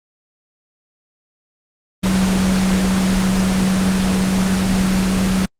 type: tone in noise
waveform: sine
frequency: 188.7 Hz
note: F#3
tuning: 34 cents sharp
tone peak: -14 dBFS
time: 2.03-5.46 s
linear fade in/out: 10 ms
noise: pink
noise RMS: -21 dBFS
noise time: 2.03-5.46 s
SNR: +4 dB
effects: low-pass 9000 Hz 12 dB/octave + Opus 24 kbps